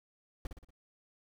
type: noise with echo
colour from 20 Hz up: brown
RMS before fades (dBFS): -37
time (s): 0.45-0.47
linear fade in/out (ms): 2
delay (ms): 59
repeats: 4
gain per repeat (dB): -6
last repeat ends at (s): 0.706
effects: none